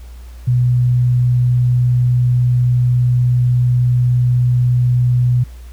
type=tone; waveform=sine; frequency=123.47 Hz; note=B2; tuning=in tune; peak=-10 dBFS; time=0.47-5.44 s; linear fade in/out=10 ms; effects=added 60 Hz sine -31 dBFS peak until 5.72 s + pink hiss -48 dBFS RMS until 5.72 s